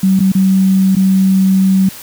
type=tone with dropouts; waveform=sine; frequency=190.7 Hz; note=G3; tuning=47 cents flat; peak=-7 dBFS; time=0.03-1.89 s; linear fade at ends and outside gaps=5 ms; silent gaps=0.194-0.203 / 0.32-0.35 / 0.953-0.966 s; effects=white hiss -32 dBFS RMS until 2.02 s